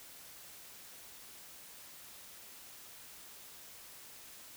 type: silence
effects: white hiss -53 dBFS RMS until 4.56 s